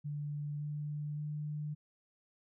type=tone with pitch steps; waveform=sine; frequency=146.83 / 148.36 / 149.92 Hz; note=D3 / D3 / D3; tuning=0 / +18 / +36 cents; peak=-36 dBFS; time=0.04-1.75 s; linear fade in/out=20 ms; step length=570 ms; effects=none